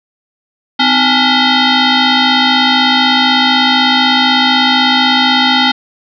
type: tone with frequency modulation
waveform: sine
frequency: 1443 Hz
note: F#6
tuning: 44 cents flat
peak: -7 dBFS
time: 0.79-5.72 s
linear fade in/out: 10 ms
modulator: 566 Hz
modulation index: 4.8
effects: none